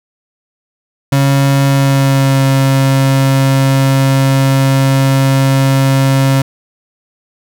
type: tone with pitch glide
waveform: 35% pulse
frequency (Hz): 138 to 135.08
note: C#3 to C#3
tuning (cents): -7 to -44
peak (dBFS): -6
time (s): 1.12-6.42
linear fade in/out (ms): 5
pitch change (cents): -37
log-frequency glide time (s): 1.66-2.45
effects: none